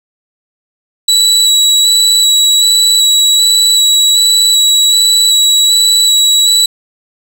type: tone with vibrato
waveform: 30% pulse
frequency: 3918 Hz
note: B7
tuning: 15 cents flat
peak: -3 dBFS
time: 1.08-6.66 s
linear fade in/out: 5 ms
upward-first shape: square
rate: 1.3 Hz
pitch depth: 10 cents each way
effects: none